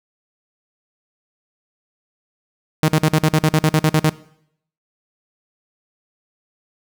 sawtooth tone bursts, 155.7 Hz, D#3, 2 cents sharp, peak -8 dBFS, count 13, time 2.83-4.095 s, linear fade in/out 0 ms, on 53 ms, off 48 ms, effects noise-tail reverb RT60 0.7 s tail -20 dB re dry

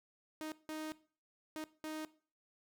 sawtooth tone bursts at uneven times, 311.1 Hz, D#4, in tune, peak -37 dBFS, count 4, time 0.41-0.52 / 0.69-0.92 / 1.56-1.64 / 1.84-2.05 s, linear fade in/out 0 ms, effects noise-tail reverb RT60 0.4 s tail -18 dB re dry

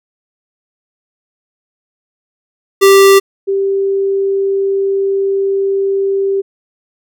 square / sine tone pair in turn, 392 / 392 Hz, G4 / G4, 0 / 0 cents, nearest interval unison, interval 0 cents, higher neither, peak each -4 / -11 dBFS, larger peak first, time 2.81-3.2 / 3.47-6.42 s, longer second, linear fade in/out 20 ms, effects none

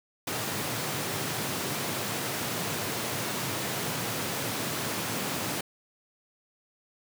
pink high-pass noise, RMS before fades -32 dBFS, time 0.27-5.61 s, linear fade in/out 5 ms, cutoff 100 Hz, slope 48 dB/octave, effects none

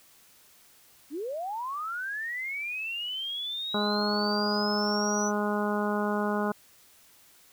sine linear sweep, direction up, 261.6 to 6000 Hz, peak -31 dBFS, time 1.1-5.32 s, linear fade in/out 50 ms
harmonic tone, 207.7 Hz, G#3, in tune, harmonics 1 / 2 / 3 / 4 / 5 / 6 / 7, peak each -29 / -32 / -34 / -35 / -36 / -37 / -37 dBFS, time 3.74-6.52 s, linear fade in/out 5 ms
effects white hiss -58 dBFS RMS until 7.52 s

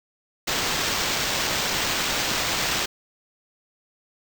white noise with sample-and-hold, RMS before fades -25 dBFS, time 0.47-2.86 s, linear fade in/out 10 ms, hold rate 11025 Hz, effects none

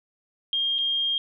sine tone with dropouts, 3219 Hz, G7, 45 cents sharp, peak -22 dBFS, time 0.53-1.18 s, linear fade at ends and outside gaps 1 ms, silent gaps 0.783-0.787 s, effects none

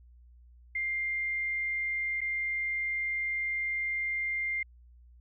sine tone with dropouts, 2100 Hz, C7, 6 cents sharp, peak -29 dBFS, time 0.75-4.63 s, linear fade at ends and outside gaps 5 ms, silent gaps 2.207-2.214 s, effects added 60 Hz sine -53 dBFS peak until 5.2 s

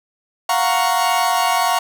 40% pulse chord, Gb major seventh, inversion third, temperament equal, 698.5 / 740 / 932.3 / 1108.7 Hz, F5 / Gb5 / Bb5 / Db6, 0 / 0 / 0 / 0 cents, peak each -20 dBFS, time 0.49-1.79 s, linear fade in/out 5 ms, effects none

